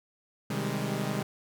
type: chord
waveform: sawtooth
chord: Ab major seventh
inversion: first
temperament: equal with one note detuned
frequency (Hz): 129.53 / 155.56 / 196 / 207.7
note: C3 / Eb3 / G3 / Ab3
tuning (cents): -17 / 0 / 0 / 0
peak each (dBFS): -31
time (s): 0.5-1.23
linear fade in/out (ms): 5
effects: none